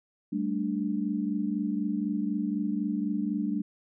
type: chord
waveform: sine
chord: G suspended second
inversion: none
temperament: equal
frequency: 196 / 220 / 293.7 Hz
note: G3 / A3 / D4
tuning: 0 / 0 / 0 cents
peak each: -31 dBFS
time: 0.32-3.62 s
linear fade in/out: 10 ms
effects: none